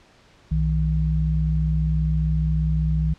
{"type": "tone pair together", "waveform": "sine", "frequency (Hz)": [62.4, 157.24], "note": ["B1", "D#3"], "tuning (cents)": [19, 19], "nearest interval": "octave + major third", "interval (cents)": 1600, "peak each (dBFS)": [-21, -21], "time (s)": [0.51, 3.14], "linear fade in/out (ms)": 10, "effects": ["pink hiss -54 dBFS RMS until 3.18 s", "low-pass 5000 Hz 12 dB/octave"]}